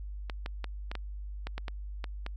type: clicks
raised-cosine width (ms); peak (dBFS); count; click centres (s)
0.3; -21; 10; 0.298 / 0.461 / 0.643 / 0.915 / 0.953 / 1.47 / 1.58 / 1.682 / 2.042 / 2.264
effects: added 50 Hz sine -37 dBFS peak until 2.36 s